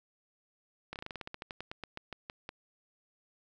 slowing click train, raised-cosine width 0.3 ms, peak -24 dBFS, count 19, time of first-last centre 0.93-2.491 s, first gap 28 ms, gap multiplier 1.12, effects none

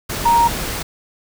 sine tone in noise, 936 Hz, A#5, 7 cents sharp, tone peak -10 dBFS, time 0.25-0.48 s, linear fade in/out 10 ms, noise pink, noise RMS -24 dBFS, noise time 0.09-0.83 s, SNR +11 dB, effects none

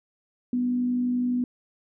sine tone with frequency modulation, 246.9 Hz, B3, in tune, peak -22 dBFS, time 0.53-1.44 s, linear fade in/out 2 ms, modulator 51.9 Hz, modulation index 0.2, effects none

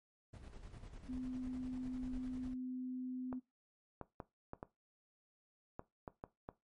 brown noise with tremolo, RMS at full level -50 dBFS, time 0.33-2.54 s, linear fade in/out 10 ms, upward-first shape square, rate 10 Hz, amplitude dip 50%
sine tone, 254.4 Hz, C4, 48 cents flat, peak -40 dBFS, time 1.08-3.4 s, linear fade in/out 20 ms
clicks, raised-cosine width 1 ms, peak -30 dBFS, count 9, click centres 3.328 / 4.013 / 4.202 / 4.534 / 4.629 / 5.794 / 6.078 / 6.239 / 6.489 s
effects noise-tail reverb RT60 0.2 s tail -17 dB re dry + MP3 48 kbps

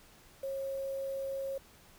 sine tone with quantisation, 543 Hz, C#5, 36 cents flat, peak -34 dBFS, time 0.43-1.58 s, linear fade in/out 5 ms, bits 9, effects pink hiss -59 dBFS RMS until 1.98 s

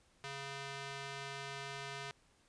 square tone with band-pass filter, 138.59 Hz, C#3, in tune, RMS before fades -45 dBFS, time 0.24-2.11 s, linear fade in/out 0 ms, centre 2600 Hz, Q 0.59, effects pink hiss -70 dBFS RMS until 2.48 s + resampled to 22050 Hz

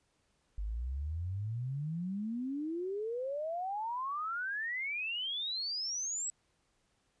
sine exponential sweep, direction up, 48.91 to 7902 Hz, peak -34 dBFS, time 0.58-6.3 s, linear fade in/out 0 ms, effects pink hiss -75 dBFS RMS until 7.2 s + resampled to 22050 Hz

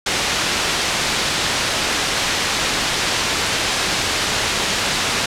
white low-pass noise, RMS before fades -20 dBFS, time 0.06-5.26 s, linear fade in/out 5 ms, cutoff 4900 Hz, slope 12 dB/octave, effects low-pass 11000 Hz 12 dB/octave

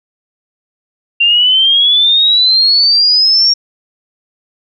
sine exponential sweep, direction up, 2759 to 5588 Hz, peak -6 dBFS, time 1.2-3.54 s, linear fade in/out 10 ms, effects none

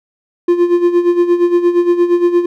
triangle tone with tremolo, 349.2 Hz, F4, in tune, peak -4 dBFS, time 0.48-2.46 s, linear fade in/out 5 ms, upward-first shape sine, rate 8.6 Hz, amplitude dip 70%, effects none

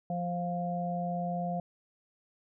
harmonic tone, 175.2 Hz, F3, 6 cents sharp, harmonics 1 / 3 / 4, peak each -33 / -40 / -34 dBFS, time 0.1-1.6 s, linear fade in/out 2 ms, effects none

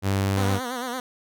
sawtooth tone, 97.9 Hz, G2, 2 cents flat, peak -17 dBFS, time 0.02-0.6 s, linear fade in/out 50 ms
10% pulse tone with vibrato, 249 Hz, B3, 14 cents sharp, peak -20 dBFS, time 0.37-1 s, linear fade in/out 2 ms, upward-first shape sine, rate 8.9 Hz, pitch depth 86 cents each way
effects none

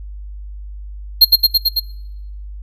square tone with echo, 4223 Hz, C8, 15 cents sharp, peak -3 dBFS, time 1.21-1.25 s, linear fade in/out 10 ms, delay 110 ms, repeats 5, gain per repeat -2 dB, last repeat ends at 1.8 s, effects noise-tail reverb RT60 0.8 s tail -21 dB re dry + added 50 Hz sine -28 dBFS peak until 2.62 s

